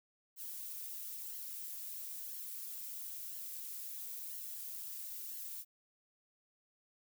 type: noise with flanger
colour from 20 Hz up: violet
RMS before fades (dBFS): -45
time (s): 0.36-5.65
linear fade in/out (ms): 50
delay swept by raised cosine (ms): 0.81 to 5.51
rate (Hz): 1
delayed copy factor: -0.6
effects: none